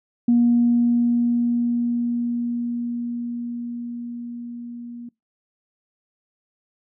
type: tone with level ramp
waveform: sine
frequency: 238.4 Hz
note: A#3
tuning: 39 cents sharp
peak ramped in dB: -12 to -33 dBFS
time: 0.28-5.09 s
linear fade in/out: 5 ms
effects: noise-tail reverb RT60 0.2 s tail -24 dB re dry + tanh soft clip ceiling -8 dBFS